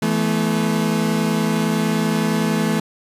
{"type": "chord", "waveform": "35% pulse", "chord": "E suspended fourth", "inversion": "none", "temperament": "equal with one note detuned", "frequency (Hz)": [164.81, 216, 246.9], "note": ["E3", "A3", "B3"], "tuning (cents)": [0, -32, 0], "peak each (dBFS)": [-20, -18, -23], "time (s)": [0.02, 2.8], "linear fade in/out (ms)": 5, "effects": ["resampled to 32000 Hz"]}